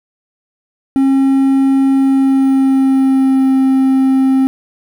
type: tone with pitch glide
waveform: triangle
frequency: 270 to 265.2 Hz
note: C#4 to C4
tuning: -45 to +23 cents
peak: -6 dBFS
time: 0.96-4.47 s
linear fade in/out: 0 ms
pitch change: -32 cents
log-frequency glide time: 1.94-3.53 s
effects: 7-bit